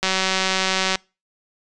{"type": "click train", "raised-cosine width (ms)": 0.2, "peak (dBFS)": -3, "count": 176, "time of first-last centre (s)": [0.03, 0.956], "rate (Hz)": 189, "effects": ["noise-tail reverb RT60 0.3 s tail -26 dB re dry", "resampled to 22050 Hz"]}